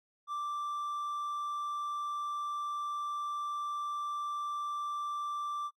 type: tone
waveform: triangle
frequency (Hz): 1174.7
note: D6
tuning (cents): 0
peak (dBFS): -32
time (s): 0.27-5.71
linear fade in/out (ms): 50
effects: noise-tail reverb RT60 0.1 s tail -24 dB re dry